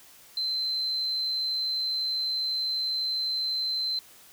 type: tone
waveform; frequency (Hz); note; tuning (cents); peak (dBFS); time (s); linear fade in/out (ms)
sine; 4086; C8; -42; -26; 0.37-3.99; 2
effects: white hiss -53 dBFS RMS until 4.32 s